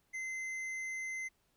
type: tone with hard clipping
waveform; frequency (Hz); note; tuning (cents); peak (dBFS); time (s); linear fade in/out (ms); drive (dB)
sine; 2064; C7; -24; -39; 0.13-1.29; 20; 7
effects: pink hiss -75 dBFS RMS until 1.56 s